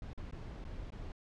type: noise with dropouts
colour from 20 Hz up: brown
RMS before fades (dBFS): -44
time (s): 0.02-1.12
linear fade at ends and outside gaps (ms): 2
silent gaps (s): 0.133-0.176 / 0.312-0.324 / 0.642-0.65 / 0.904-0.921
effects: low-pass 5000 Hz 12 dB/octave